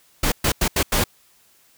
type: noise bursts at uneven times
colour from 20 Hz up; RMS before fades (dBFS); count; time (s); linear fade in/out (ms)
pink; -19; 5; 0.23-0.32 / 0.44-0.52 / 0.61-0.68 / 0.76-0.83 / 0.92-1.04; 5
effects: white hiss -57 dBFS RMS until 1.77 s